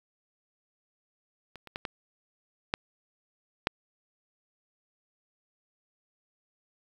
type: clicks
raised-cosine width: 0.3 ms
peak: -28 / -29 / -18 / -17 / -10 / -8 dBFS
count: 6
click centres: 1.557 / 1.673 / 1.759 / 1.852 / 2.739 / 3.671 s
effects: 8-bit